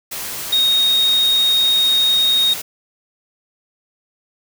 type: tone in noise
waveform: sine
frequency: 3729 Hz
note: A#7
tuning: in tune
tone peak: -12 dBFS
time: 0.52-2.54 s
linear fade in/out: 10 ms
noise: white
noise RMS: -27 dBFS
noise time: 0.11-2.62 s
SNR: +12 dB
effects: none